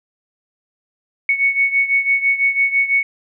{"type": "beating tone pair", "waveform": "sine", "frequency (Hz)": [2217, 2223], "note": ["C#7", "C#7"], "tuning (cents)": [0, 4], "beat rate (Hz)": 6, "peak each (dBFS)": [-15, -19], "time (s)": [1.29, 3.03], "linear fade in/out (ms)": 2, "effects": []}